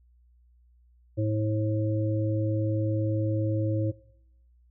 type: harmonic tone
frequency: 107.8 Hz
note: A2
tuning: 35 cents flat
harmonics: 1 / 3 / 5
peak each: -25 / -30 / -32 dBFS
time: 1.17-3.92 s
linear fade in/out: 20 ms
effects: noise-tail reverb RT60 0.9 s tail -23 dB re dry + added 60 Hz sine -57 dBFS peak until 4.7 s